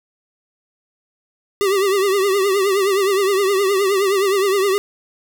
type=tone with vibrato; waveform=square; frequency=392 Hz; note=G4; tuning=in tune; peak=-15 dBFS; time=1.61-4.78 s; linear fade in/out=0 ms; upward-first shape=triangle; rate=9.6 Hz; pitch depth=99 cents each way; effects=none